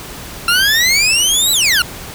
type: exponential two-way sweep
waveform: 20% pulse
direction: up then down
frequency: 1358 to 4008 to 1358 Hz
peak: -5 dBFS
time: 0.48-1.82 s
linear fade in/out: 2 ms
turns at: 1.52 s
effects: pink hiss -30 dBFS RMS until 2.14 s